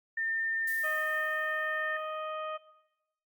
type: tone with pitch glide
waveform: sine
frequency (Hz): 1806 to 1819.6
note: A6 to A#6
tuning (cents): +45 to -42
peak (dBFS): -30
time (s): 0.17-1.97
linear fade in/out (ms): 5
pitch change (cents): +13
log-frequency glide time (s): 0.81-1.32
type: noise with exponential decay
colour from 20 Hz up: violet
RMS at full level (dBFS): -41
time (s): 0.67-2.33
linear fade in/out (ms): 5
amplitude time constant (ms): 360
type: harmonic tone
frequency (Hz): 622.3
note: D#5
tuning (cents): 0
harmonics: 1 / 2 / 3 / 4 / 5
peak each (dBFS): -37 / -37 / -50 / -49 / -52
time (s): 0.83-2.58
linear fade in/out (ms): 20
effects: noise-tail reverb RT60 1.0 s tail -18 dB re dry + Opus 48 kbps